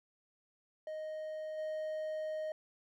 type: tone with level steps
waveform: triangle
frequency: 622.3 Hz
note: D#5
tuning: in tune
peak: -37 / -34 dBFS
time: 0.87-2.52 s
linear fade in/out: 2 ms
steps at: 1.57 s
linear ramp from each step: 20 ms
effects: none